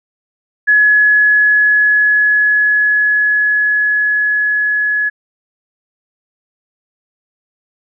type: tone with level ramp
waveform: sine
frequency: 1694 Hz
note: G#6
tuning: 34 cents sharp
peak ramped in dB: -6 to -12 dBFS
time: 0.67-5.1 s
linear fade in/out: 20 ms
effects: none